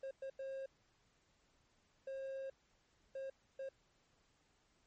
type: tone bursts at uneven times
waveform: triangle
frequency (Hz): 537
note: C5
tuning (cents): +45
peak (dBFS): -40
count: 6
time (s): 0.03-0.11 / 0.22-0.3 / 0.39-0.66 / 2.07-2.5 / 3.15-3.3 / 3.59-3.69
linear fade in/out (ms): 5
effects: pink hiss -75 dBFS RMS until 4.86 s + MP3 32 kbps